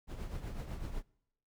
brown noise with tremolo, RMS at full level -38 dBFS, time 0.07-1.03 s, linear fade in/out 50 ms, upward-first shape triangle, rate 8 Hz, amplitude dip 60%, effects noise-tail reverb RT60 0.8 s tail -25 dB re dry

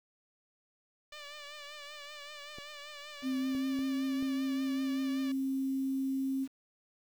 5% pulse tone with vibrato, 587.3 Hz, D5, in tune, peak -31 dBFS, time 1.12-5.32 s, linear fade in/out 5 ms, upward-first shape triangle, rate 5.2 Hz, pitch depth 56 cents each way
clicks, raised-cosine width 2 ms, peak -34 dBFS, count 4, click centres 2.585 / 3.55 / 3.79 / 4.226 s
sine tone with pitch glide, 261.6 to 267.6 Hz, C4 to C4, 0 to +39 cents, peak -30 dBFS, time 3.22-6.48 s, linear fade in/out 50 ms, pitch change +39 cents, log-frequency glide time 3.36-3.72 s
effects low-pass 4000 Hz 12 dB/octave + 9-bit

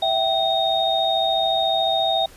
sine tone cluster, 659 / 773 / 3712 Hz, E5 / G5 / A#7, -1 / -24 / -8 cents, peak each -22 dBFS, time 0.02-2.26 s, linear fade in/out 5 ms, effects pink hiss -47 dBFS RMS until 2.36 s + resampled to 32000 Hz

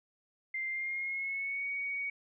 sine tone with pitch glide, 2093 to 2243 Hz, C7 to C#7, 0 to +20 cents, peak -33 dBFS, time 0.54-2.1 s, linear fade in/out 5 ms, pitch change +120 cents, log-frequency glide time 0.68-1.67 s, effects none

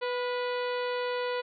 harmonic tone with a mistuned harmonic, 493.9 Hz, B4, in tune, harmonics 1 / 2 / 3 / 4 / 5 / 6 / 7 / 8 / 9, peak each -30 / -36 / -40 / -42 / -44 / -46 / -47 / -48 / -49 dBFS, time 0.01-1.42 s, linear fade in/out 20 ms, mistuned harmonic 3, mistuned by -38 cents, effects none

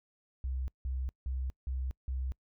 sine tone bursts, 64.9 Hz, C2, 13 cents flat, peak -31 dBFS, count 5, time 0.44-2.32 s, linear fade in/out 0 ms, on 240 ms, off 170 ms, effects noise-tail reverb RT60 0.1 s tail -26 dB re dry + tanh soft clip ceiling -27 dBFS

